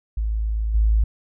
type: tone with level steps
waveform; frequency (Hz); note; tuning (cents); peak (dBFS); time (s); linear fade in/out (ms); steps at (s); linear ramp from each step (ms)
sine; 54.1; A1; -29; -20 / -14; 0.17-1.04; 5; 0.74; 10
effects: none